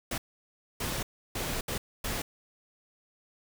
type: noise bursts at uneven times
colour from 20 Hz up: pink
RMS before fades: -33 dBFS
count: 5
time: 0.11-0.18 / 0.8-1.03 / 1.35-1.61 / 1.68-1.78 / 2.04-2.22 s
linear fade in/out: 5 ms
effects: none